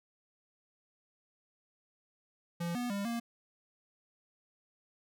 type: tone with pitch steps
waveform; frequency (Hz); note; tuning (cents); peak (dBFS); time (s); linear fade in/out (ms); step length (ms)
square; 171.1 / 244.3 / 200.3 / 234; F3 / B3 / G3 / A#3; -35 / -19 / +38 / +7; -34; 2.6-3.2; 10; 150
effects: none